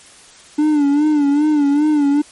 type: tone with vibrato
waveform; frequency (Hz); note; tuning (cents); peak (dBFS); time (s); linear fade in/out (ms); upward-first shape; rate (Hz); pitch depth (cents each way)
triangle; 293.7; D4; 0; -9; 0.58-2.22; 10; sine; 2.5; 76
effects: white hiss -43 dBFS RMS until 2.31 s + MP3 48 kbps